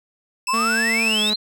20% pulse tone, 2637 Hz, E7, in tune, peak -19 dBFS, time 0.47-1.3 s, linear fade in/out 2 ms
sine exponential sweep, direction up, 987.8 to 4222 Hz, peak -19 dBFS, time 0.48-1.36 s, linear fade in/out 10 ms
sawtooth tone with pitch glide, 226.1 to 212.2 Hz, A3 to G#3, +47 to +38 cents, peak -20 dBFS, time 0.53-1.34 s, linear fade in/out 10 ms, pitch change -109 cents, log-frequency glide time 1.03-1.2 s
effects none

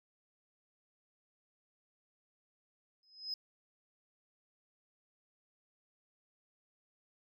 sine tone with exponential growth, 5080 Hz, D#8, 35 cents sharp, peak -32 dBFS, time 3.03-3.34 s, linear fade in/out 2 ms, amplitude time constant 67 ms, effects tanh soft clip ceiling -31 dBFS

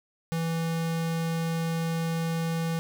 square tone, 164.81 Hz, E3, in tune, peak -27 dBFS, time 0.32-2.79 s, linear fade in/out 0 ms, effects none

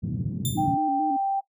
pink band-pass noise, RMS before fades -29 dBFS, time 0.02-0.77 s, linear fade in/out 20 ms, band 110 to 220 Hz, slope 24 dB/octave
10% pulse tone with exponential decay, 3572 Hz, A7, 25 cents sharp, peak -18 dBFS, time 0.45-0.74 s, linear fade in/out 2 ms, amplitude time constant 62 ms
sine tone with vibrato, 293.6 Hz, D4, in tune, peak -26 dBFS, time 0.55-1.17 s, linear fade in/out 10 ms, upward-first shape square, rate 4.5 Hz, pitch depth 70 cents each way
sine tone, 784 Hz, G5, in tune, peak -22 dBFS, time 0.57-1.41 s, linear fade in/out 20 ms
effects noise-tail reverb RT60 0.1 s tail -17 dB re dry

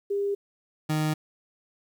sine / 30% pulse tone pair in turn, 401.8 / 154.38 Hz, G4 / D#3, +43 / -13 cents, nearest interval octave + perfect fourth, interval 1656 cents, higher first, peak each -24 / -21 dBFS, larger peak second, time 0.1-0.35 / 0.89-1.14 s, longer neither, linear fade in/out 10 ms, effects 10-bit

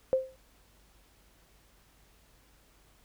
sine tone with exponential decay, 523.3 Hz, C5, in tune, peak -19 dBFS, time 0.13-0.36 s, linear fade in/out 0 ms, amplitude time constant 48 ms, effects added 50 Hz sine -64 dBFS peak until 3.04 s + pink hiss -64 dBFS RMS until 3.04 s

